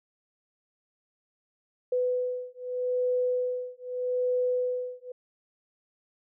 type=beating tone pair; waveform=sine; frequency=498.8 / 499.61 Hz; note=B4 / B4; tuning=+17 / +20 cents; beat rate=0.81 Hz; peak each=-29 dBFS; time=1.92-5.12 s; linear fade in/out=5 ms; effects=none